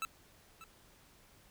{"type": "tone with echo", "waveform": "25% pulse", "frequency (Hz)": 1318.5, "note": "E6", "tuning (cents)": 0, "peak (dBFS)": -31, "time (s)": [0.02, 0.05], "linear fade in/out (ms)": 0, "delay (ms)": 590, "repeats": 1, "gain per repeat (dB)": -15, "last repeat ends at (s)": 0.64, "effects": ["pink hiss -63 dBFS RMS until 1.5 s"]}